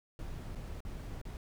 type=noise with dropouts; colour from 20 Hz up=brown; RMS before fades=-42 dBFS; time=0.19-1.37 s; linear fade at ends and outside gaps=1 ms; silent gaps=0.551-0.556 / 0.805-0.85 / 1.215-1.252 s; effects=none